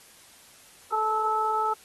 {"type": "harmonic tone", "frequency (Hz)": 435.1, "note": "A4", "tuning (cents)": -19, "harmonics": [1, 2, 3], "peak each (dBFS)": [-32, -26, -26], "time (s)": [0.92, 1.74], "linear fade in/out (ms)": 10, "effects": ["white hiss -53 dBFS RMS until 1.84 s", "AAC 32 kbps"]}